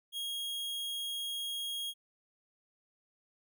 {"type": "tone", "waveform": "45% pulse", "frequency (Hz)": 3275, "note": "G#7", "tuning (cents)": -25, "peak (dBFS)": -35, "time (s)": [0.12, 1.94], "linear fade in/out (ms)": 50, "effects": []}